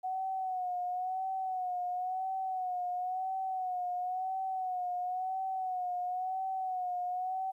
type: tone with vibrato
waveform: sine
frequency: 740 Hz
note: F#5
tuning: in tune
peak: -32 dBFS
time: 0.03-7.52 s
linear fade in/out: 20 ms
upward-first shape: sine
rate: 0.97 Hz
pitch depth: 54 cents each way
effects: 12-bit